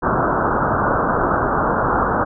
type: low-pass noise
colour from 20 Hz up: white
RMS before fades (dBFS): -18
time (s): 0.02-2.25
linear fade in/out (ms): 20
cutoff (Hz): 1500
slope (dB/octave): 96
effects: none